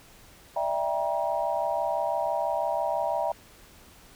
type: chord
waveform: sine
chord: E half-diminished seventh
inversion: third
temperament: just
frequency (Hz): 593.3 / 659.3 / 791.1 / 949.3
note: D5 / E5 / G5 / Bb5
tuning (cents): +18 / 0 / +16 / +31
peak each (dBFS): -31 / -29 / -31 / -31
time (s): 0.56-3.32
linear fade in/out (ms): 5
effects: pink hiss -53 dBFS RMS until 4.15 s